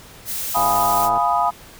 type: noise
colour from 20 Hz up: blue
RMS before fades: -26 dBFS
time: 0.25-1.1 s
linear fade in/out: 50 ms
type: chord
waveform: sine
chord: F half-diminished seventh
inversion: none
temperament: equal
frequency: 698.5 / 830.6 / 987.8 / 1244.5 Hz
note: F5 / Ab5 / Cb6 / Eb6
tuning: 0 / 0 / 0 / 0 cents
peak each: -21 dBFS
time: 0.54-1.51 s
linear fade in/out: 20 ms
type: click train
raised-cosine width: 1 ms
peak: -17 dBFS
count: 67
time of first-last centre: 0.57-1.176 s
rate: 109 Hz
effects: pink hiss -43 dBFS RMS until 1.79 s